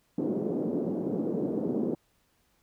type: band-pass noise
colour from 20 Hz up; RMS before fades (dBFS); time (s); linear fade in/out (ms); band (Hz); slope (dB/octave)
white; -30; 0.18-1.95; 5; 180 to 410; 24
effects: pink hiss -70 dBFS RMS until 2.62 s